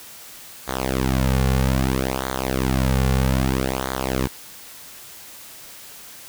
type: tone with flanger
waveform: sawtooth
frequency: 65.41 Hz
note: C2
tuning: in tune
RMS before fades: -21 dBFS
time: 0.67-4.28 s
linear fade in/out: 20 ms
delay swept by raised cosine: 0.37 to 3.17 ms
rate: 0.62 Hz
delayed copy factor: -0.9
effects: white hiss -41 dBFS RMS until 6.28 s

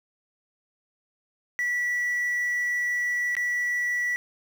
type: tone with dropouts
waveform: sine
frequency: 1951 Hz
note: B6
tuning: 22 cents flat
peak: -21 dBFS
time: 1.59-4.16 s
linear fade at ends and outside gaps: 0 ms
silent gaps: 3.352-3.367 s
effects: tanh soft clip ceiling -23 dBFS + 8-bit

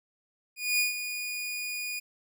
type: tone with ADSR envelope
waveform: sawtooth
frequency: 2453 Hz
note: D#7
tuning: 25 cents flat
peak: -19 dBFS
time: 0.56-2 s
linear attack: 230 ms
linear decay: 140 ms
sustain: -10 dB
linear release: 15 ms
effects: none

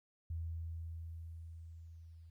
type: tone with level ramp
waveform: sine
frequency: 82.41 Hz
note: E2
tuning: in tune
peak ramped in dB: -37 to -53 dBFS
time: 0.3-2.3 s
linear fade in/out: 5 ms
effects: 13-bit

